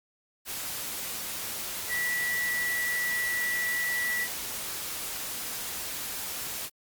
sine tone in noise, 1952 Hz, B6, 21 cents flat, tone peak -27 dBFS, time 1.88-4.28 s, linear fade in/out 50 ms, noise white, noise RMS -35 dBFS, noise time 0.45-6.7 s, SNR +5 dB, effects Opus 48 kbps

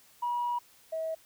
sine tone pair in turn, 964 / 643.4 Hz, B5 / E5, -42 / -42 cents, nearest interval perfect fifth, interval 700 cents, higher first, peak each -27 / -30 dBFS, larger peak first, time 0.22-0.59 / 0.92-1.15 s, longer first, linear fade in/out 10 ms, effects tanh soft clip ceiling -24 dBFS + white hiss -60 dBFS RMS until 1.25 s

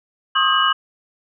sine tone cluster, 1081 / 1208 / 1259 / 1603 / 2939 Hz, C#6 / D6 / D#6 / G6 / F#7, -44 / +48 / +20 / +38 / -12 cents, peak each -20 / -25 / -19 / -21 / -19 dBFS, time 0.35-0.73 s, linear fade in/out 10 ms, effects none

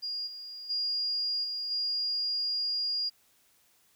sine tone with level steps, 4838 Hz, D#8, 49 cents flat, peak -32 / -40 / -28 / -32 / -28 dBFS, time 0.02-3.1 s, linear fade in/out 20 ms, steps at 0.26 / 0.69 / 1.43 / 1.7 s, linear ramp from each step 20 ms, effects white hiss -66 dBFS RMS until 3.95 s

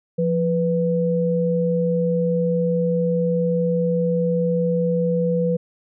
sine tone pair together, 172.91 / 493.9 Hz, F3 / B4, -17 / 0 cents, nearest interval octave + tritone, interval 1817 cents, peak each -20 dBFS, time 0.18-5.57 s, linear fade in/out 10 ms, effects none

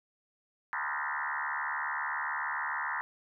sine tone with frequency modulation, 1396.9 Hz, F6, in tune, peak -31 dBFS, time 0.73-3.01 s, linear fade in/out 0 ms, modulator 73.5 Hz, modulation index 7, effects none

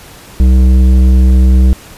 sine tone with tanh clipping, 63.9 Hz, C2, 40 cents flat, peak -5 dBFS, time 0.4-1.73 s, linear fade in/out 0 ms, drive 11 dB, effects pink hiss -35 dBFS RMS until 1.97 s + resampled to 32000 Hz

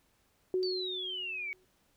sine tone with exponential decay, 370 Hz, F#4, in tune, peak -26 dBFS, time 0.54-1.65 s, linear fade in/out 1 ms, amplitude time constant 240 ms
sine exponential sweep, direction down, 4642 to 2217 Hz, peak -35 dBFS, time 0.63-1.53 s, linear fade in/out 0 ms
effects pink hiss -71 dBFS RMS until 1.96 s

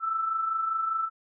sine tone pair together, 1300 / 1325 Hz, E6 / E6, -24 / +9 cents, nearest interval unison, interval 33 cents, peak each -35 / -26 dBFS, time 0-1.1 s, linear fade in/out 50 ms, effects none

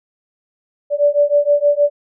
sine beating tone pair, 578 / 584.4 Hz, D5 / D5, -28 / -9 cents, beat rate 6.4 Hz, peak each -14 dBFS, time 0.9-1.9 s, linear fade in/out 50 ms, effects none

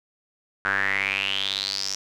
square tone with band-pass filter sweep, 49 Hz, G1, in tune, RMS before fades -26 dBFS, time 0.65-1.95 s, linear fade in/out 0 ms, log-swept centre 1500 to 5700 Hz, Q 7.5, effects none

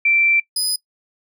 sine / 25% pulse tone pair in turn, 2345 / 4995 Hz, D7 / D#8, -3 / +6 cents, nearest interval octave + minor second, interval 1309 cents, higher second, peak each -13 dBFS, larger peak neither, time 0.05-0.4 / 0.56-0.76 s, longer first, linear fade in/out 5 ms, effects noise-tail reverb RT60 0.1 s tail -21 dB re dry

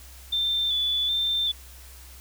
sine tone with vibrato, 3520 Hz, A7, in tune, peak -22 dBFS, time 0.32-1.52 s, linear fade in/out 10 ms, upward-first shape square, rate 1.3 Hz, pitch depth 27 cents each way, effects added 64 Hz sine -45 dBFS peak until 2.2 s + white hiss -49 dBFS RMS until 2.2 s

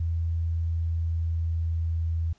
sine tone with pitch glide, 83 to 82.33 Hz, E2 to E2, +12 to -2 cents, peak -24 dBFS, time 0-2.33 s, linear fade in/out 5 ms, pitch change -14 cents, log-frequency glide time 0.11-1.95 s, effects pink hiss -64 dBFS RMS until 2.38 s + resampled to 16000 Hz

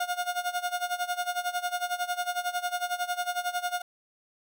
30% pulse tone with tremolo, 714 Hz, F5, 38 cents sharp, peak -23 dBFS, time 0-3.82 s, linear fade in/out 5 ms, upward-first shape sine, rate 11 Hz, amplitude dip 85%, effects none

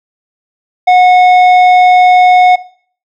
sine tone with tanh clipping, 729 Hz, F#5, 26 cents flat, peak -4 dBFS, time 0.87-2.56 s, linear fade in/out 10 ms, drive 9 dB, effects noise-tail reverb RT60 0.5 s tail -17 dB re dry

